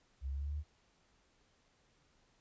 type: linear sweep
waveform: sine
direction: up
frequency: 65.7 to 76 Hz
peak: -36 dBFS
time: 0.21-0.64 s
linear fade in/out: 50 ms
effects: pink hiss -72 dBFS RMS until 2.4 s + resampled to 16000 Hz